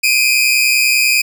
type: tone pair together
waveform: sawtooth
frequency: 2385 / 2515 Hz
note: D7 / D#7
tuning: +26 / +18 cents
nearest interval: minor second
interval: 92 cents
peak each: -10 dBFS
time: 0.03-1.22 s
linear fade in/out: 10 ms
effects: none